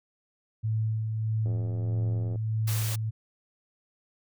sine tone with tremolo, 110 Hz, A2, in tune, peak -24 dBFS, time 0.63-3.11 s, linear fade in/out 20 ms, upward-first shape sine, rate 1.6 Hz, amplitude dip 35%
click train, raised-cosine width 2 ms, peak -28 dBFS, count 81, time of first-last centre 1.46-2.358 s, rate 89.1 Hz
white noise, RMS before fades -35 dBFS, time 2.67-2.96 s, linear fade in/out 10 ms
effects none

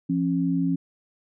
sine tone pair together, 171.48 / 272.2 Hz, F3 / C#4, -31 / -31 cents, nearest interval minor sixth, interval 800 cents, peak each -24 / -23 dBFS, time 0.09-0.76 s, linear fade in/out 10 ms, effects none

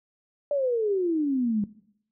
sine exponential sweep, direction down, 590 to 201.4 Hz, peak -22 dBFS, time 0.51-1.64 s, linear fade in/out 2 ms, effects noise-tail reverb RT60 0.7 s tail -19 dB re dry

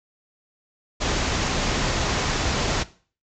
pink low-pass noise, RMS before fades -24 dBFS, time 1-2.84 s, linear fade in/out 20 ms, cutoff 7300 Hz, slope 96 dB/octave, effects noise-tail reverb RT60 0.4 s tail -17 dB re dry

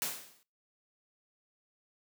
white noise with exponential decay, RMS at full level -31 dBFS, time 0.02-0.43 s, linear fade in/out 0 ms, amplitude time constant 89 ms, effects noise-tail reverb RT60 0.3 s tail -21 dB re dry + high-pass 150 Hz 12 dB/octave

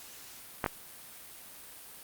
clicks, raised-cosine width 0.5 ms, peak -13 dBFS, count 2, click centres 0.642 / 0.662 s, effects white hiss -49 dBFS RMS until 2.03 s + Opus 48 kbps

